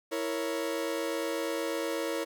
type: chord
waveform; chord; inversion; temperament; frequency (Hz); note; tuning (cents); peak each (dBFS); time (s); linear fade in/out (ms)
40% pulse; A# diminished; second; equal; 329.6 / 466.2 / 554.4; E4 / A#4 / C#5; 0 / 0 / 0; -34; 0.11-2.25; 20
effects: 11-bit